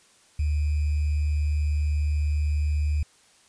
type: tone with sample-and-hold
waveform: sine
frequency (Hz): 74.7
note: D2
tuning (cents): +30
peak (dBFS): -21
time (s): 0.39-3.03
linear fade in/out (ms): 5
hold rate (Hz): 2450
effects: white hiss -58 dBFS RMS until 3.48 s + resampled to 22050 Hz